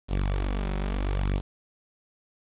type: tone with flanger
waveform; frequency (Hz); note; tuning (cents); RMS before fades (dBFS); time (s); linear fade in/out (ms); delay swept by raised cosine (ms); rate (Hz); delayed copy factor
sawtooth; 48.07; G1; -33; -27; 0.08-1.42; 50; 0.24 to 5.34; 0.75; +0.7
effects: resampled to 8000 Hz + 8-bit